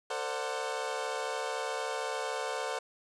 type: chord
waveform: 25% pulse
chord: D dominant seventh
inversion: second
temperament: equal with one note detuned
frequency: 449.8 / 523.3 / 587.3 / 740 Hz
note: A4 / C5 / D5 / F#5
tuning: +38 / 0 / 0 / 0 cents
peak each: -34 / -34 / -37 / -35 dBFS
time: 0.1-2.79 s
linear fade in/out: 5 ms
effects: resampled to 22050 Hz